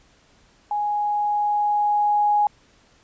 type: tone with level ramp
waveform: sine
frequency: 830.6 Hz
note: G#5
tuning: in tune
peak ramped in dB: -21 to -15 dBFS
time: 0.71-2.47 s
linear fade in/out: 2 ms
effects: pink hiss -57 dBFS RMS until 3.03 s + resampled to 16000 Hz